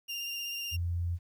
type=tone with vibrato; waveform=30% pulse; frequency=2794 Hz; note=F7; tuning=in tune; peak=-32 dBFS; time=0.08-0.77 s; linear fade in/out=20 ms; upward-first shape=sine; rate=16 Hz; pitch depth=17 cents each way
type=tone; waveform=sine; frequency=86.4 Hz; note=F2; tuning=18 cents flat; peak=-29 dBFS; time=0.71-1.19 s; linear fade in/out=50 ms
effects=11-bit